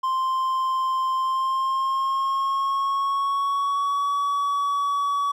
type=tone with pitch glide; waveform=triangle; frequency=1046.5 to 1134.6 Hz; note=C6 to C#6; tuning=0 to +40 cents; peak=-19 dBFS; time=0.03-5.32 s; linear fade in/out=10 ms; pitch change=+140 cents; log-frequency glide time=1.16-4.12 s; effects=none